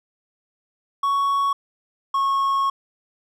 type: tone pair in turn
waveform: triangle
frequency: 1114 / 1095.5 Hz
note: C#6 / C#6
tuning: +8 / -21 cents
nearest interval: unison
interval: 29 cents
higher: first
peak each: -16 dBFS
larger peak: neither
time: 1.03-1.53 / 2.14-2.7 s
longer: second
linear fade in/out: 5 ms
effects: none